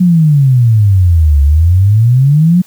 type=exponential two-way sweep; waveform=sine; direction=down then up; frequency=185 to 69.3 to 185 Hz; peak=-4 dBFS; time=0-2.62 s; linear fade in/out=10 ms; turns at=1.42 s; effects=white hiss -43 dBFS RMS until 2.66 s